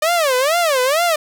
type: tone with vibrato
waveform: sawtooth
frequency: 593 Hz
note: D5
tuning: 17 cents sharp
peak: -10 dBFS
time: 0.02-1.16 s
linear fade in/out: 5 ms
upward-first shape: sine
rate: 2.2 Hz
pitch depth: 290 cents each way
effects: none